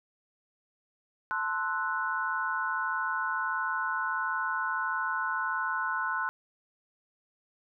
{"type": "chord", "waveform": "sine", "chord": "F# half-diminished seventh", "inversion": "first", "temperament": "equal", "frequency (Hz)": [880, 1046.5, 1318.5, 1480], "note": ["A5", "C6", "E6", "F#6"], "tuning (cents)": [0, 0, 0, 0], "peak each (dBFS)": [-37, -33, -37, -31], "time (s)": [1.31, 6.29], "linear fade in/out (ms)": 0, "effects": []}